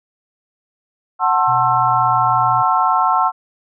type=chord; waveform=sine; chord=F# half-diminished seventh; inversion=none; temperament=just; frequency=740 / 888 / 1065.6 / 1332 Hz; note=F#5 / A5 / C6 / E6; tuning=0 / +16 / +31 / +18 cents; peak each=-18 / -18 / -17 / -18 dBFS; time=1.19-3.32 s; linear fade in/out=50 ms
type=tone with pitch glide; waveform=sine; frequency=125.9 to 122.53 Hz; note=B2 to B2; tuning=+34 to -13 cents; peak=-26 dBFS; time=1.47-2.63 s; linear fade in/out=20 ms; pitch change=-47 cents; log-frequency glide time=1.62-2.15 s
effects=none